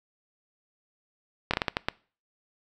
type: slowing click train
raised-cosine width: 0.3 ms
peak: -8 dBFS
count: 7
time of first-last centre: 1.51-1.885 s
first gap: 26 ms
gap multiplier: 1.35
effects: noise-tail reverb RT60 0.4 s tail -23 dB re dry